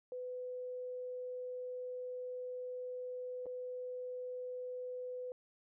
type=tone with dropouts; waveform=sine; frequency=501 Hz; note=B4; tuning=25 cents sharp; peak=-40 dBFS; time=0.12-5.32 s; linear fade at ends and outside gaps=1 ms; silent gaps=3.458-3.465 s; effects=none